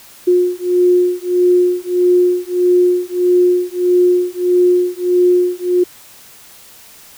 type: beating tone pair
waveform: sine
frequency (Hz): 357.5 / 359.1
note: F4 / F4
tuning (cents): +41 / +48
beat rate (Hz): 1.6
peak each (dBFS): -13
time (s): 0.27-5.84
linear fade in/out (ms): 10
effects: white hiss -41 dBFS RMS until 7.17 s